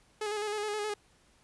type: tone with vibrato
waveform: sawtooth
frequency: 420.4 Hz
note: G#4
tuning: 21 cents sharp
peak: -28 dBFS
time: 0.21-0.94 s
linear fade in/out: 5 ms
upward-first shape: square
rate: 9.5 Hz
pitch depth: 32 cents each way
effects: pink hiss -65 dBFS RMS until 1.43 s + resampled to 24000 Hz